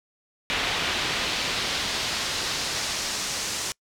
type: noise with band-pass filter sweep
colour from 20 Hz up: brown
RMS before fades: -28 dBFS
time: 0.5-3.72 s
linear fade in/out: 0 ms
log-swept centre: 3100 to 6700 Hz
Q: 1.2
effects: noise-tail reverb RT60 0.1 s tail -26 dB re dry